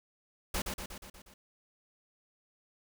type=noise with echo; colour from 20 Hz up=pink; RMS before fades=-33 dBFS; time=0.54-0.62 s; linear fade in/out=5 ms; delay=120 ms; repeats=6; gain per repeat=-4 dB; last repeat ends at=1.34 s; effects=none